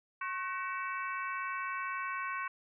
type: harmonic tone with a mistuned harmonic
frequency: 378 Hz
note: F#4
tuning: 37 cents sharp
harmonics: 3 / 4 / 5 / 6 / 7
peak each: -37 / -40 / -45 / -44 / -46 dBFS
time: 0.21-2.48 s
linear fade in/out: 5 ms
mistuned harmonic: 3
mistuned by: -65 cents
effects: none